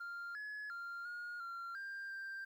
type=tone with pitch steps; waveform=sine; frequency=1395 / 1697 / 1391 / 1431 / 1376 / 1591 / 1579 Hz; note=F6 / G#6 / F6 / F6 / F6 / G6 / G6; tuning=-2 / +37 / -7 / +42 / -26 / +25 / +12 cents; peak=-40 dBFS; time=0-2.45 s; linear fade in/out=10 ms; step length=350 ms; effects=tanh soft clip ceiling -42 dBFS + 12-bit